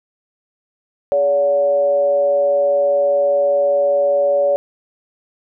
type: tone with frequency modulation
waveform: sine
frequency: 570 Hz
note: C#5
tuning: 48 cents sharp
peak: -12 dBFS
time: 1.12-4.56 s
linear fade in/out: 0 ms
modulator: 155 Hz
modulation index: 0.4
effects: none